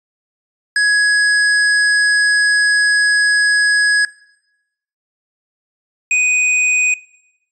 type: tone pair in turn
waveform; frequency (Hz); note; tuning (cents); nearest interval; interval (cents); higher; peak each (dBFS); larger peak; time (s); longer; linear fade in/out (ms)
square; 1672 / 2491; G#6 / D#7; +11 / +1; perfect fifth; 690; second; -12; neither; 0.76-4.05 / 6.11-6.94; first; 2
effects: noise-tail reverb RT60 0.9 s tail -20 dB re dry + resampled to 24000 Hz